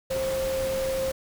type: tone in noise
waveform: sine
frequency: 530 Hz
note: C5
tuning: 22 cents sharp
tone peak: -25 dBFS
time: 0.1-1.12 s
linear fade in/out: 10 ms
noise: pink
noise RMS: -35 dBFS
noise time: 0.1-1.12 s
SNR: +7 dB
effects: none